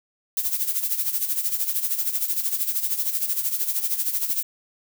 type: noise with tremolo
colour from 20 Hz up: violet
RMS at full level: -22 dBFS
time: 0.37-4.43 s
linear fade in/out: 2 ms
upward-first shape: sine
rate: 13 Hz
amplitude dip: 70%
effects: none